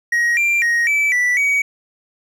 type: tone with pitch steps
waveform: triangle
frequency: 1889 / 2371 / 1877 / 2311 / 1968 / 2261 Hz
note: A#6 / D7 / A#6 / D7 / B6 / C#7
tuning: +22 / +16 / +11 / -28 / -7 / +34 cents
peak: -12 dBFS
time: 0.12-1.62 s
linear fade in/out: 5 ms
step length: 250 ms
effects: none